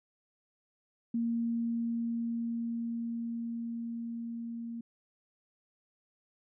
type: tone with level ramp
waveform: sine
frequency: 232.4 Hz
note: A#3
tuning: 5 cents flat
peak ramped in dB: -28 to -37 dBFS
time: 1.14-4.81 s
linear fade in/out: 5 ms
effects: none